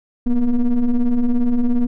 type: ring-modulated tone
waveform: triangle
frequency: 117.4 Hz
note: A#2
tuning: 13 cents sharp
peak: -8 dBFS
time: 0.26-1.87 s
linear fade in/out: 10 ms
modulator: 126 Hz
effects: none